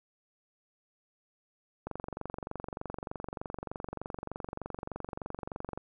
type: click train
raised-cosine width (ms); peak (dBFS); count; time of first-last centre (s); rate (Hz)
1; -23; 92; 1.87-5.776; 23.3
effects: none